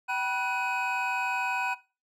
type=tone cluster; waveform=triangle; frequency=768 / 975 / 1487 / 2514 Hz; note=G5 / B5 / F#6 / D#7; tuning=-36 / -23 / +8 / +17 cents; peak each=-31 dBFS; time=0.08-1.75 s; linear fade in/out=20 ms; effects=noise-tail reverb RT60 0.3 s tail -18 dB re dry